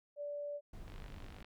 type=tone; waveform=sine; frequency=581 Hz; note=D5; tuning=19 cents flat; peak=-39 dBFS; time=0.16-0.61 s; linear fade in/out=50 ms
type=noise; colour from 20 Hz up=brown; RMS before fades=-49 dBFS; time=0.73-1.43 s; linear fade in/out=5 ms
type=click train; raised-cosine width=0.3 ms; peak=-39 dBFS; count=29; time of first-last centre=0.88-1.446 s; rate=49.5 Hz
effects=none